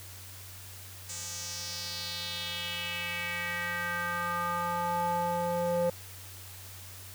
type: tone with band-pass filter sweep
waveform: square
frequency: 173.8 Hz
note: F3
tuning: 8 cents flat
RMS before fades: -33 dBFS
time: 1.09-5.9 s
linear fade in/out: 5 ms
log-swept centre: 7300 to 560 Hz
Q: 3.3
effects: added 94 Hz sine -48 dBFS peak until 7.14 s + white hiss -48 dBFS RMS until 7.14 s